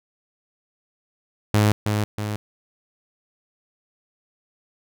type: tone with echo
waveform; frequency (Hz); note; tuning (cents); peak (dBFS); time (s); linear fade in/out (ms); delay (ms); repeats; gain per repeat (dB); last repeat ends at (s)
sawtooth; 105.2; G#2; +23; -11; 1.54-1.72; 0; 320; 2; -5; 2.36
effects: none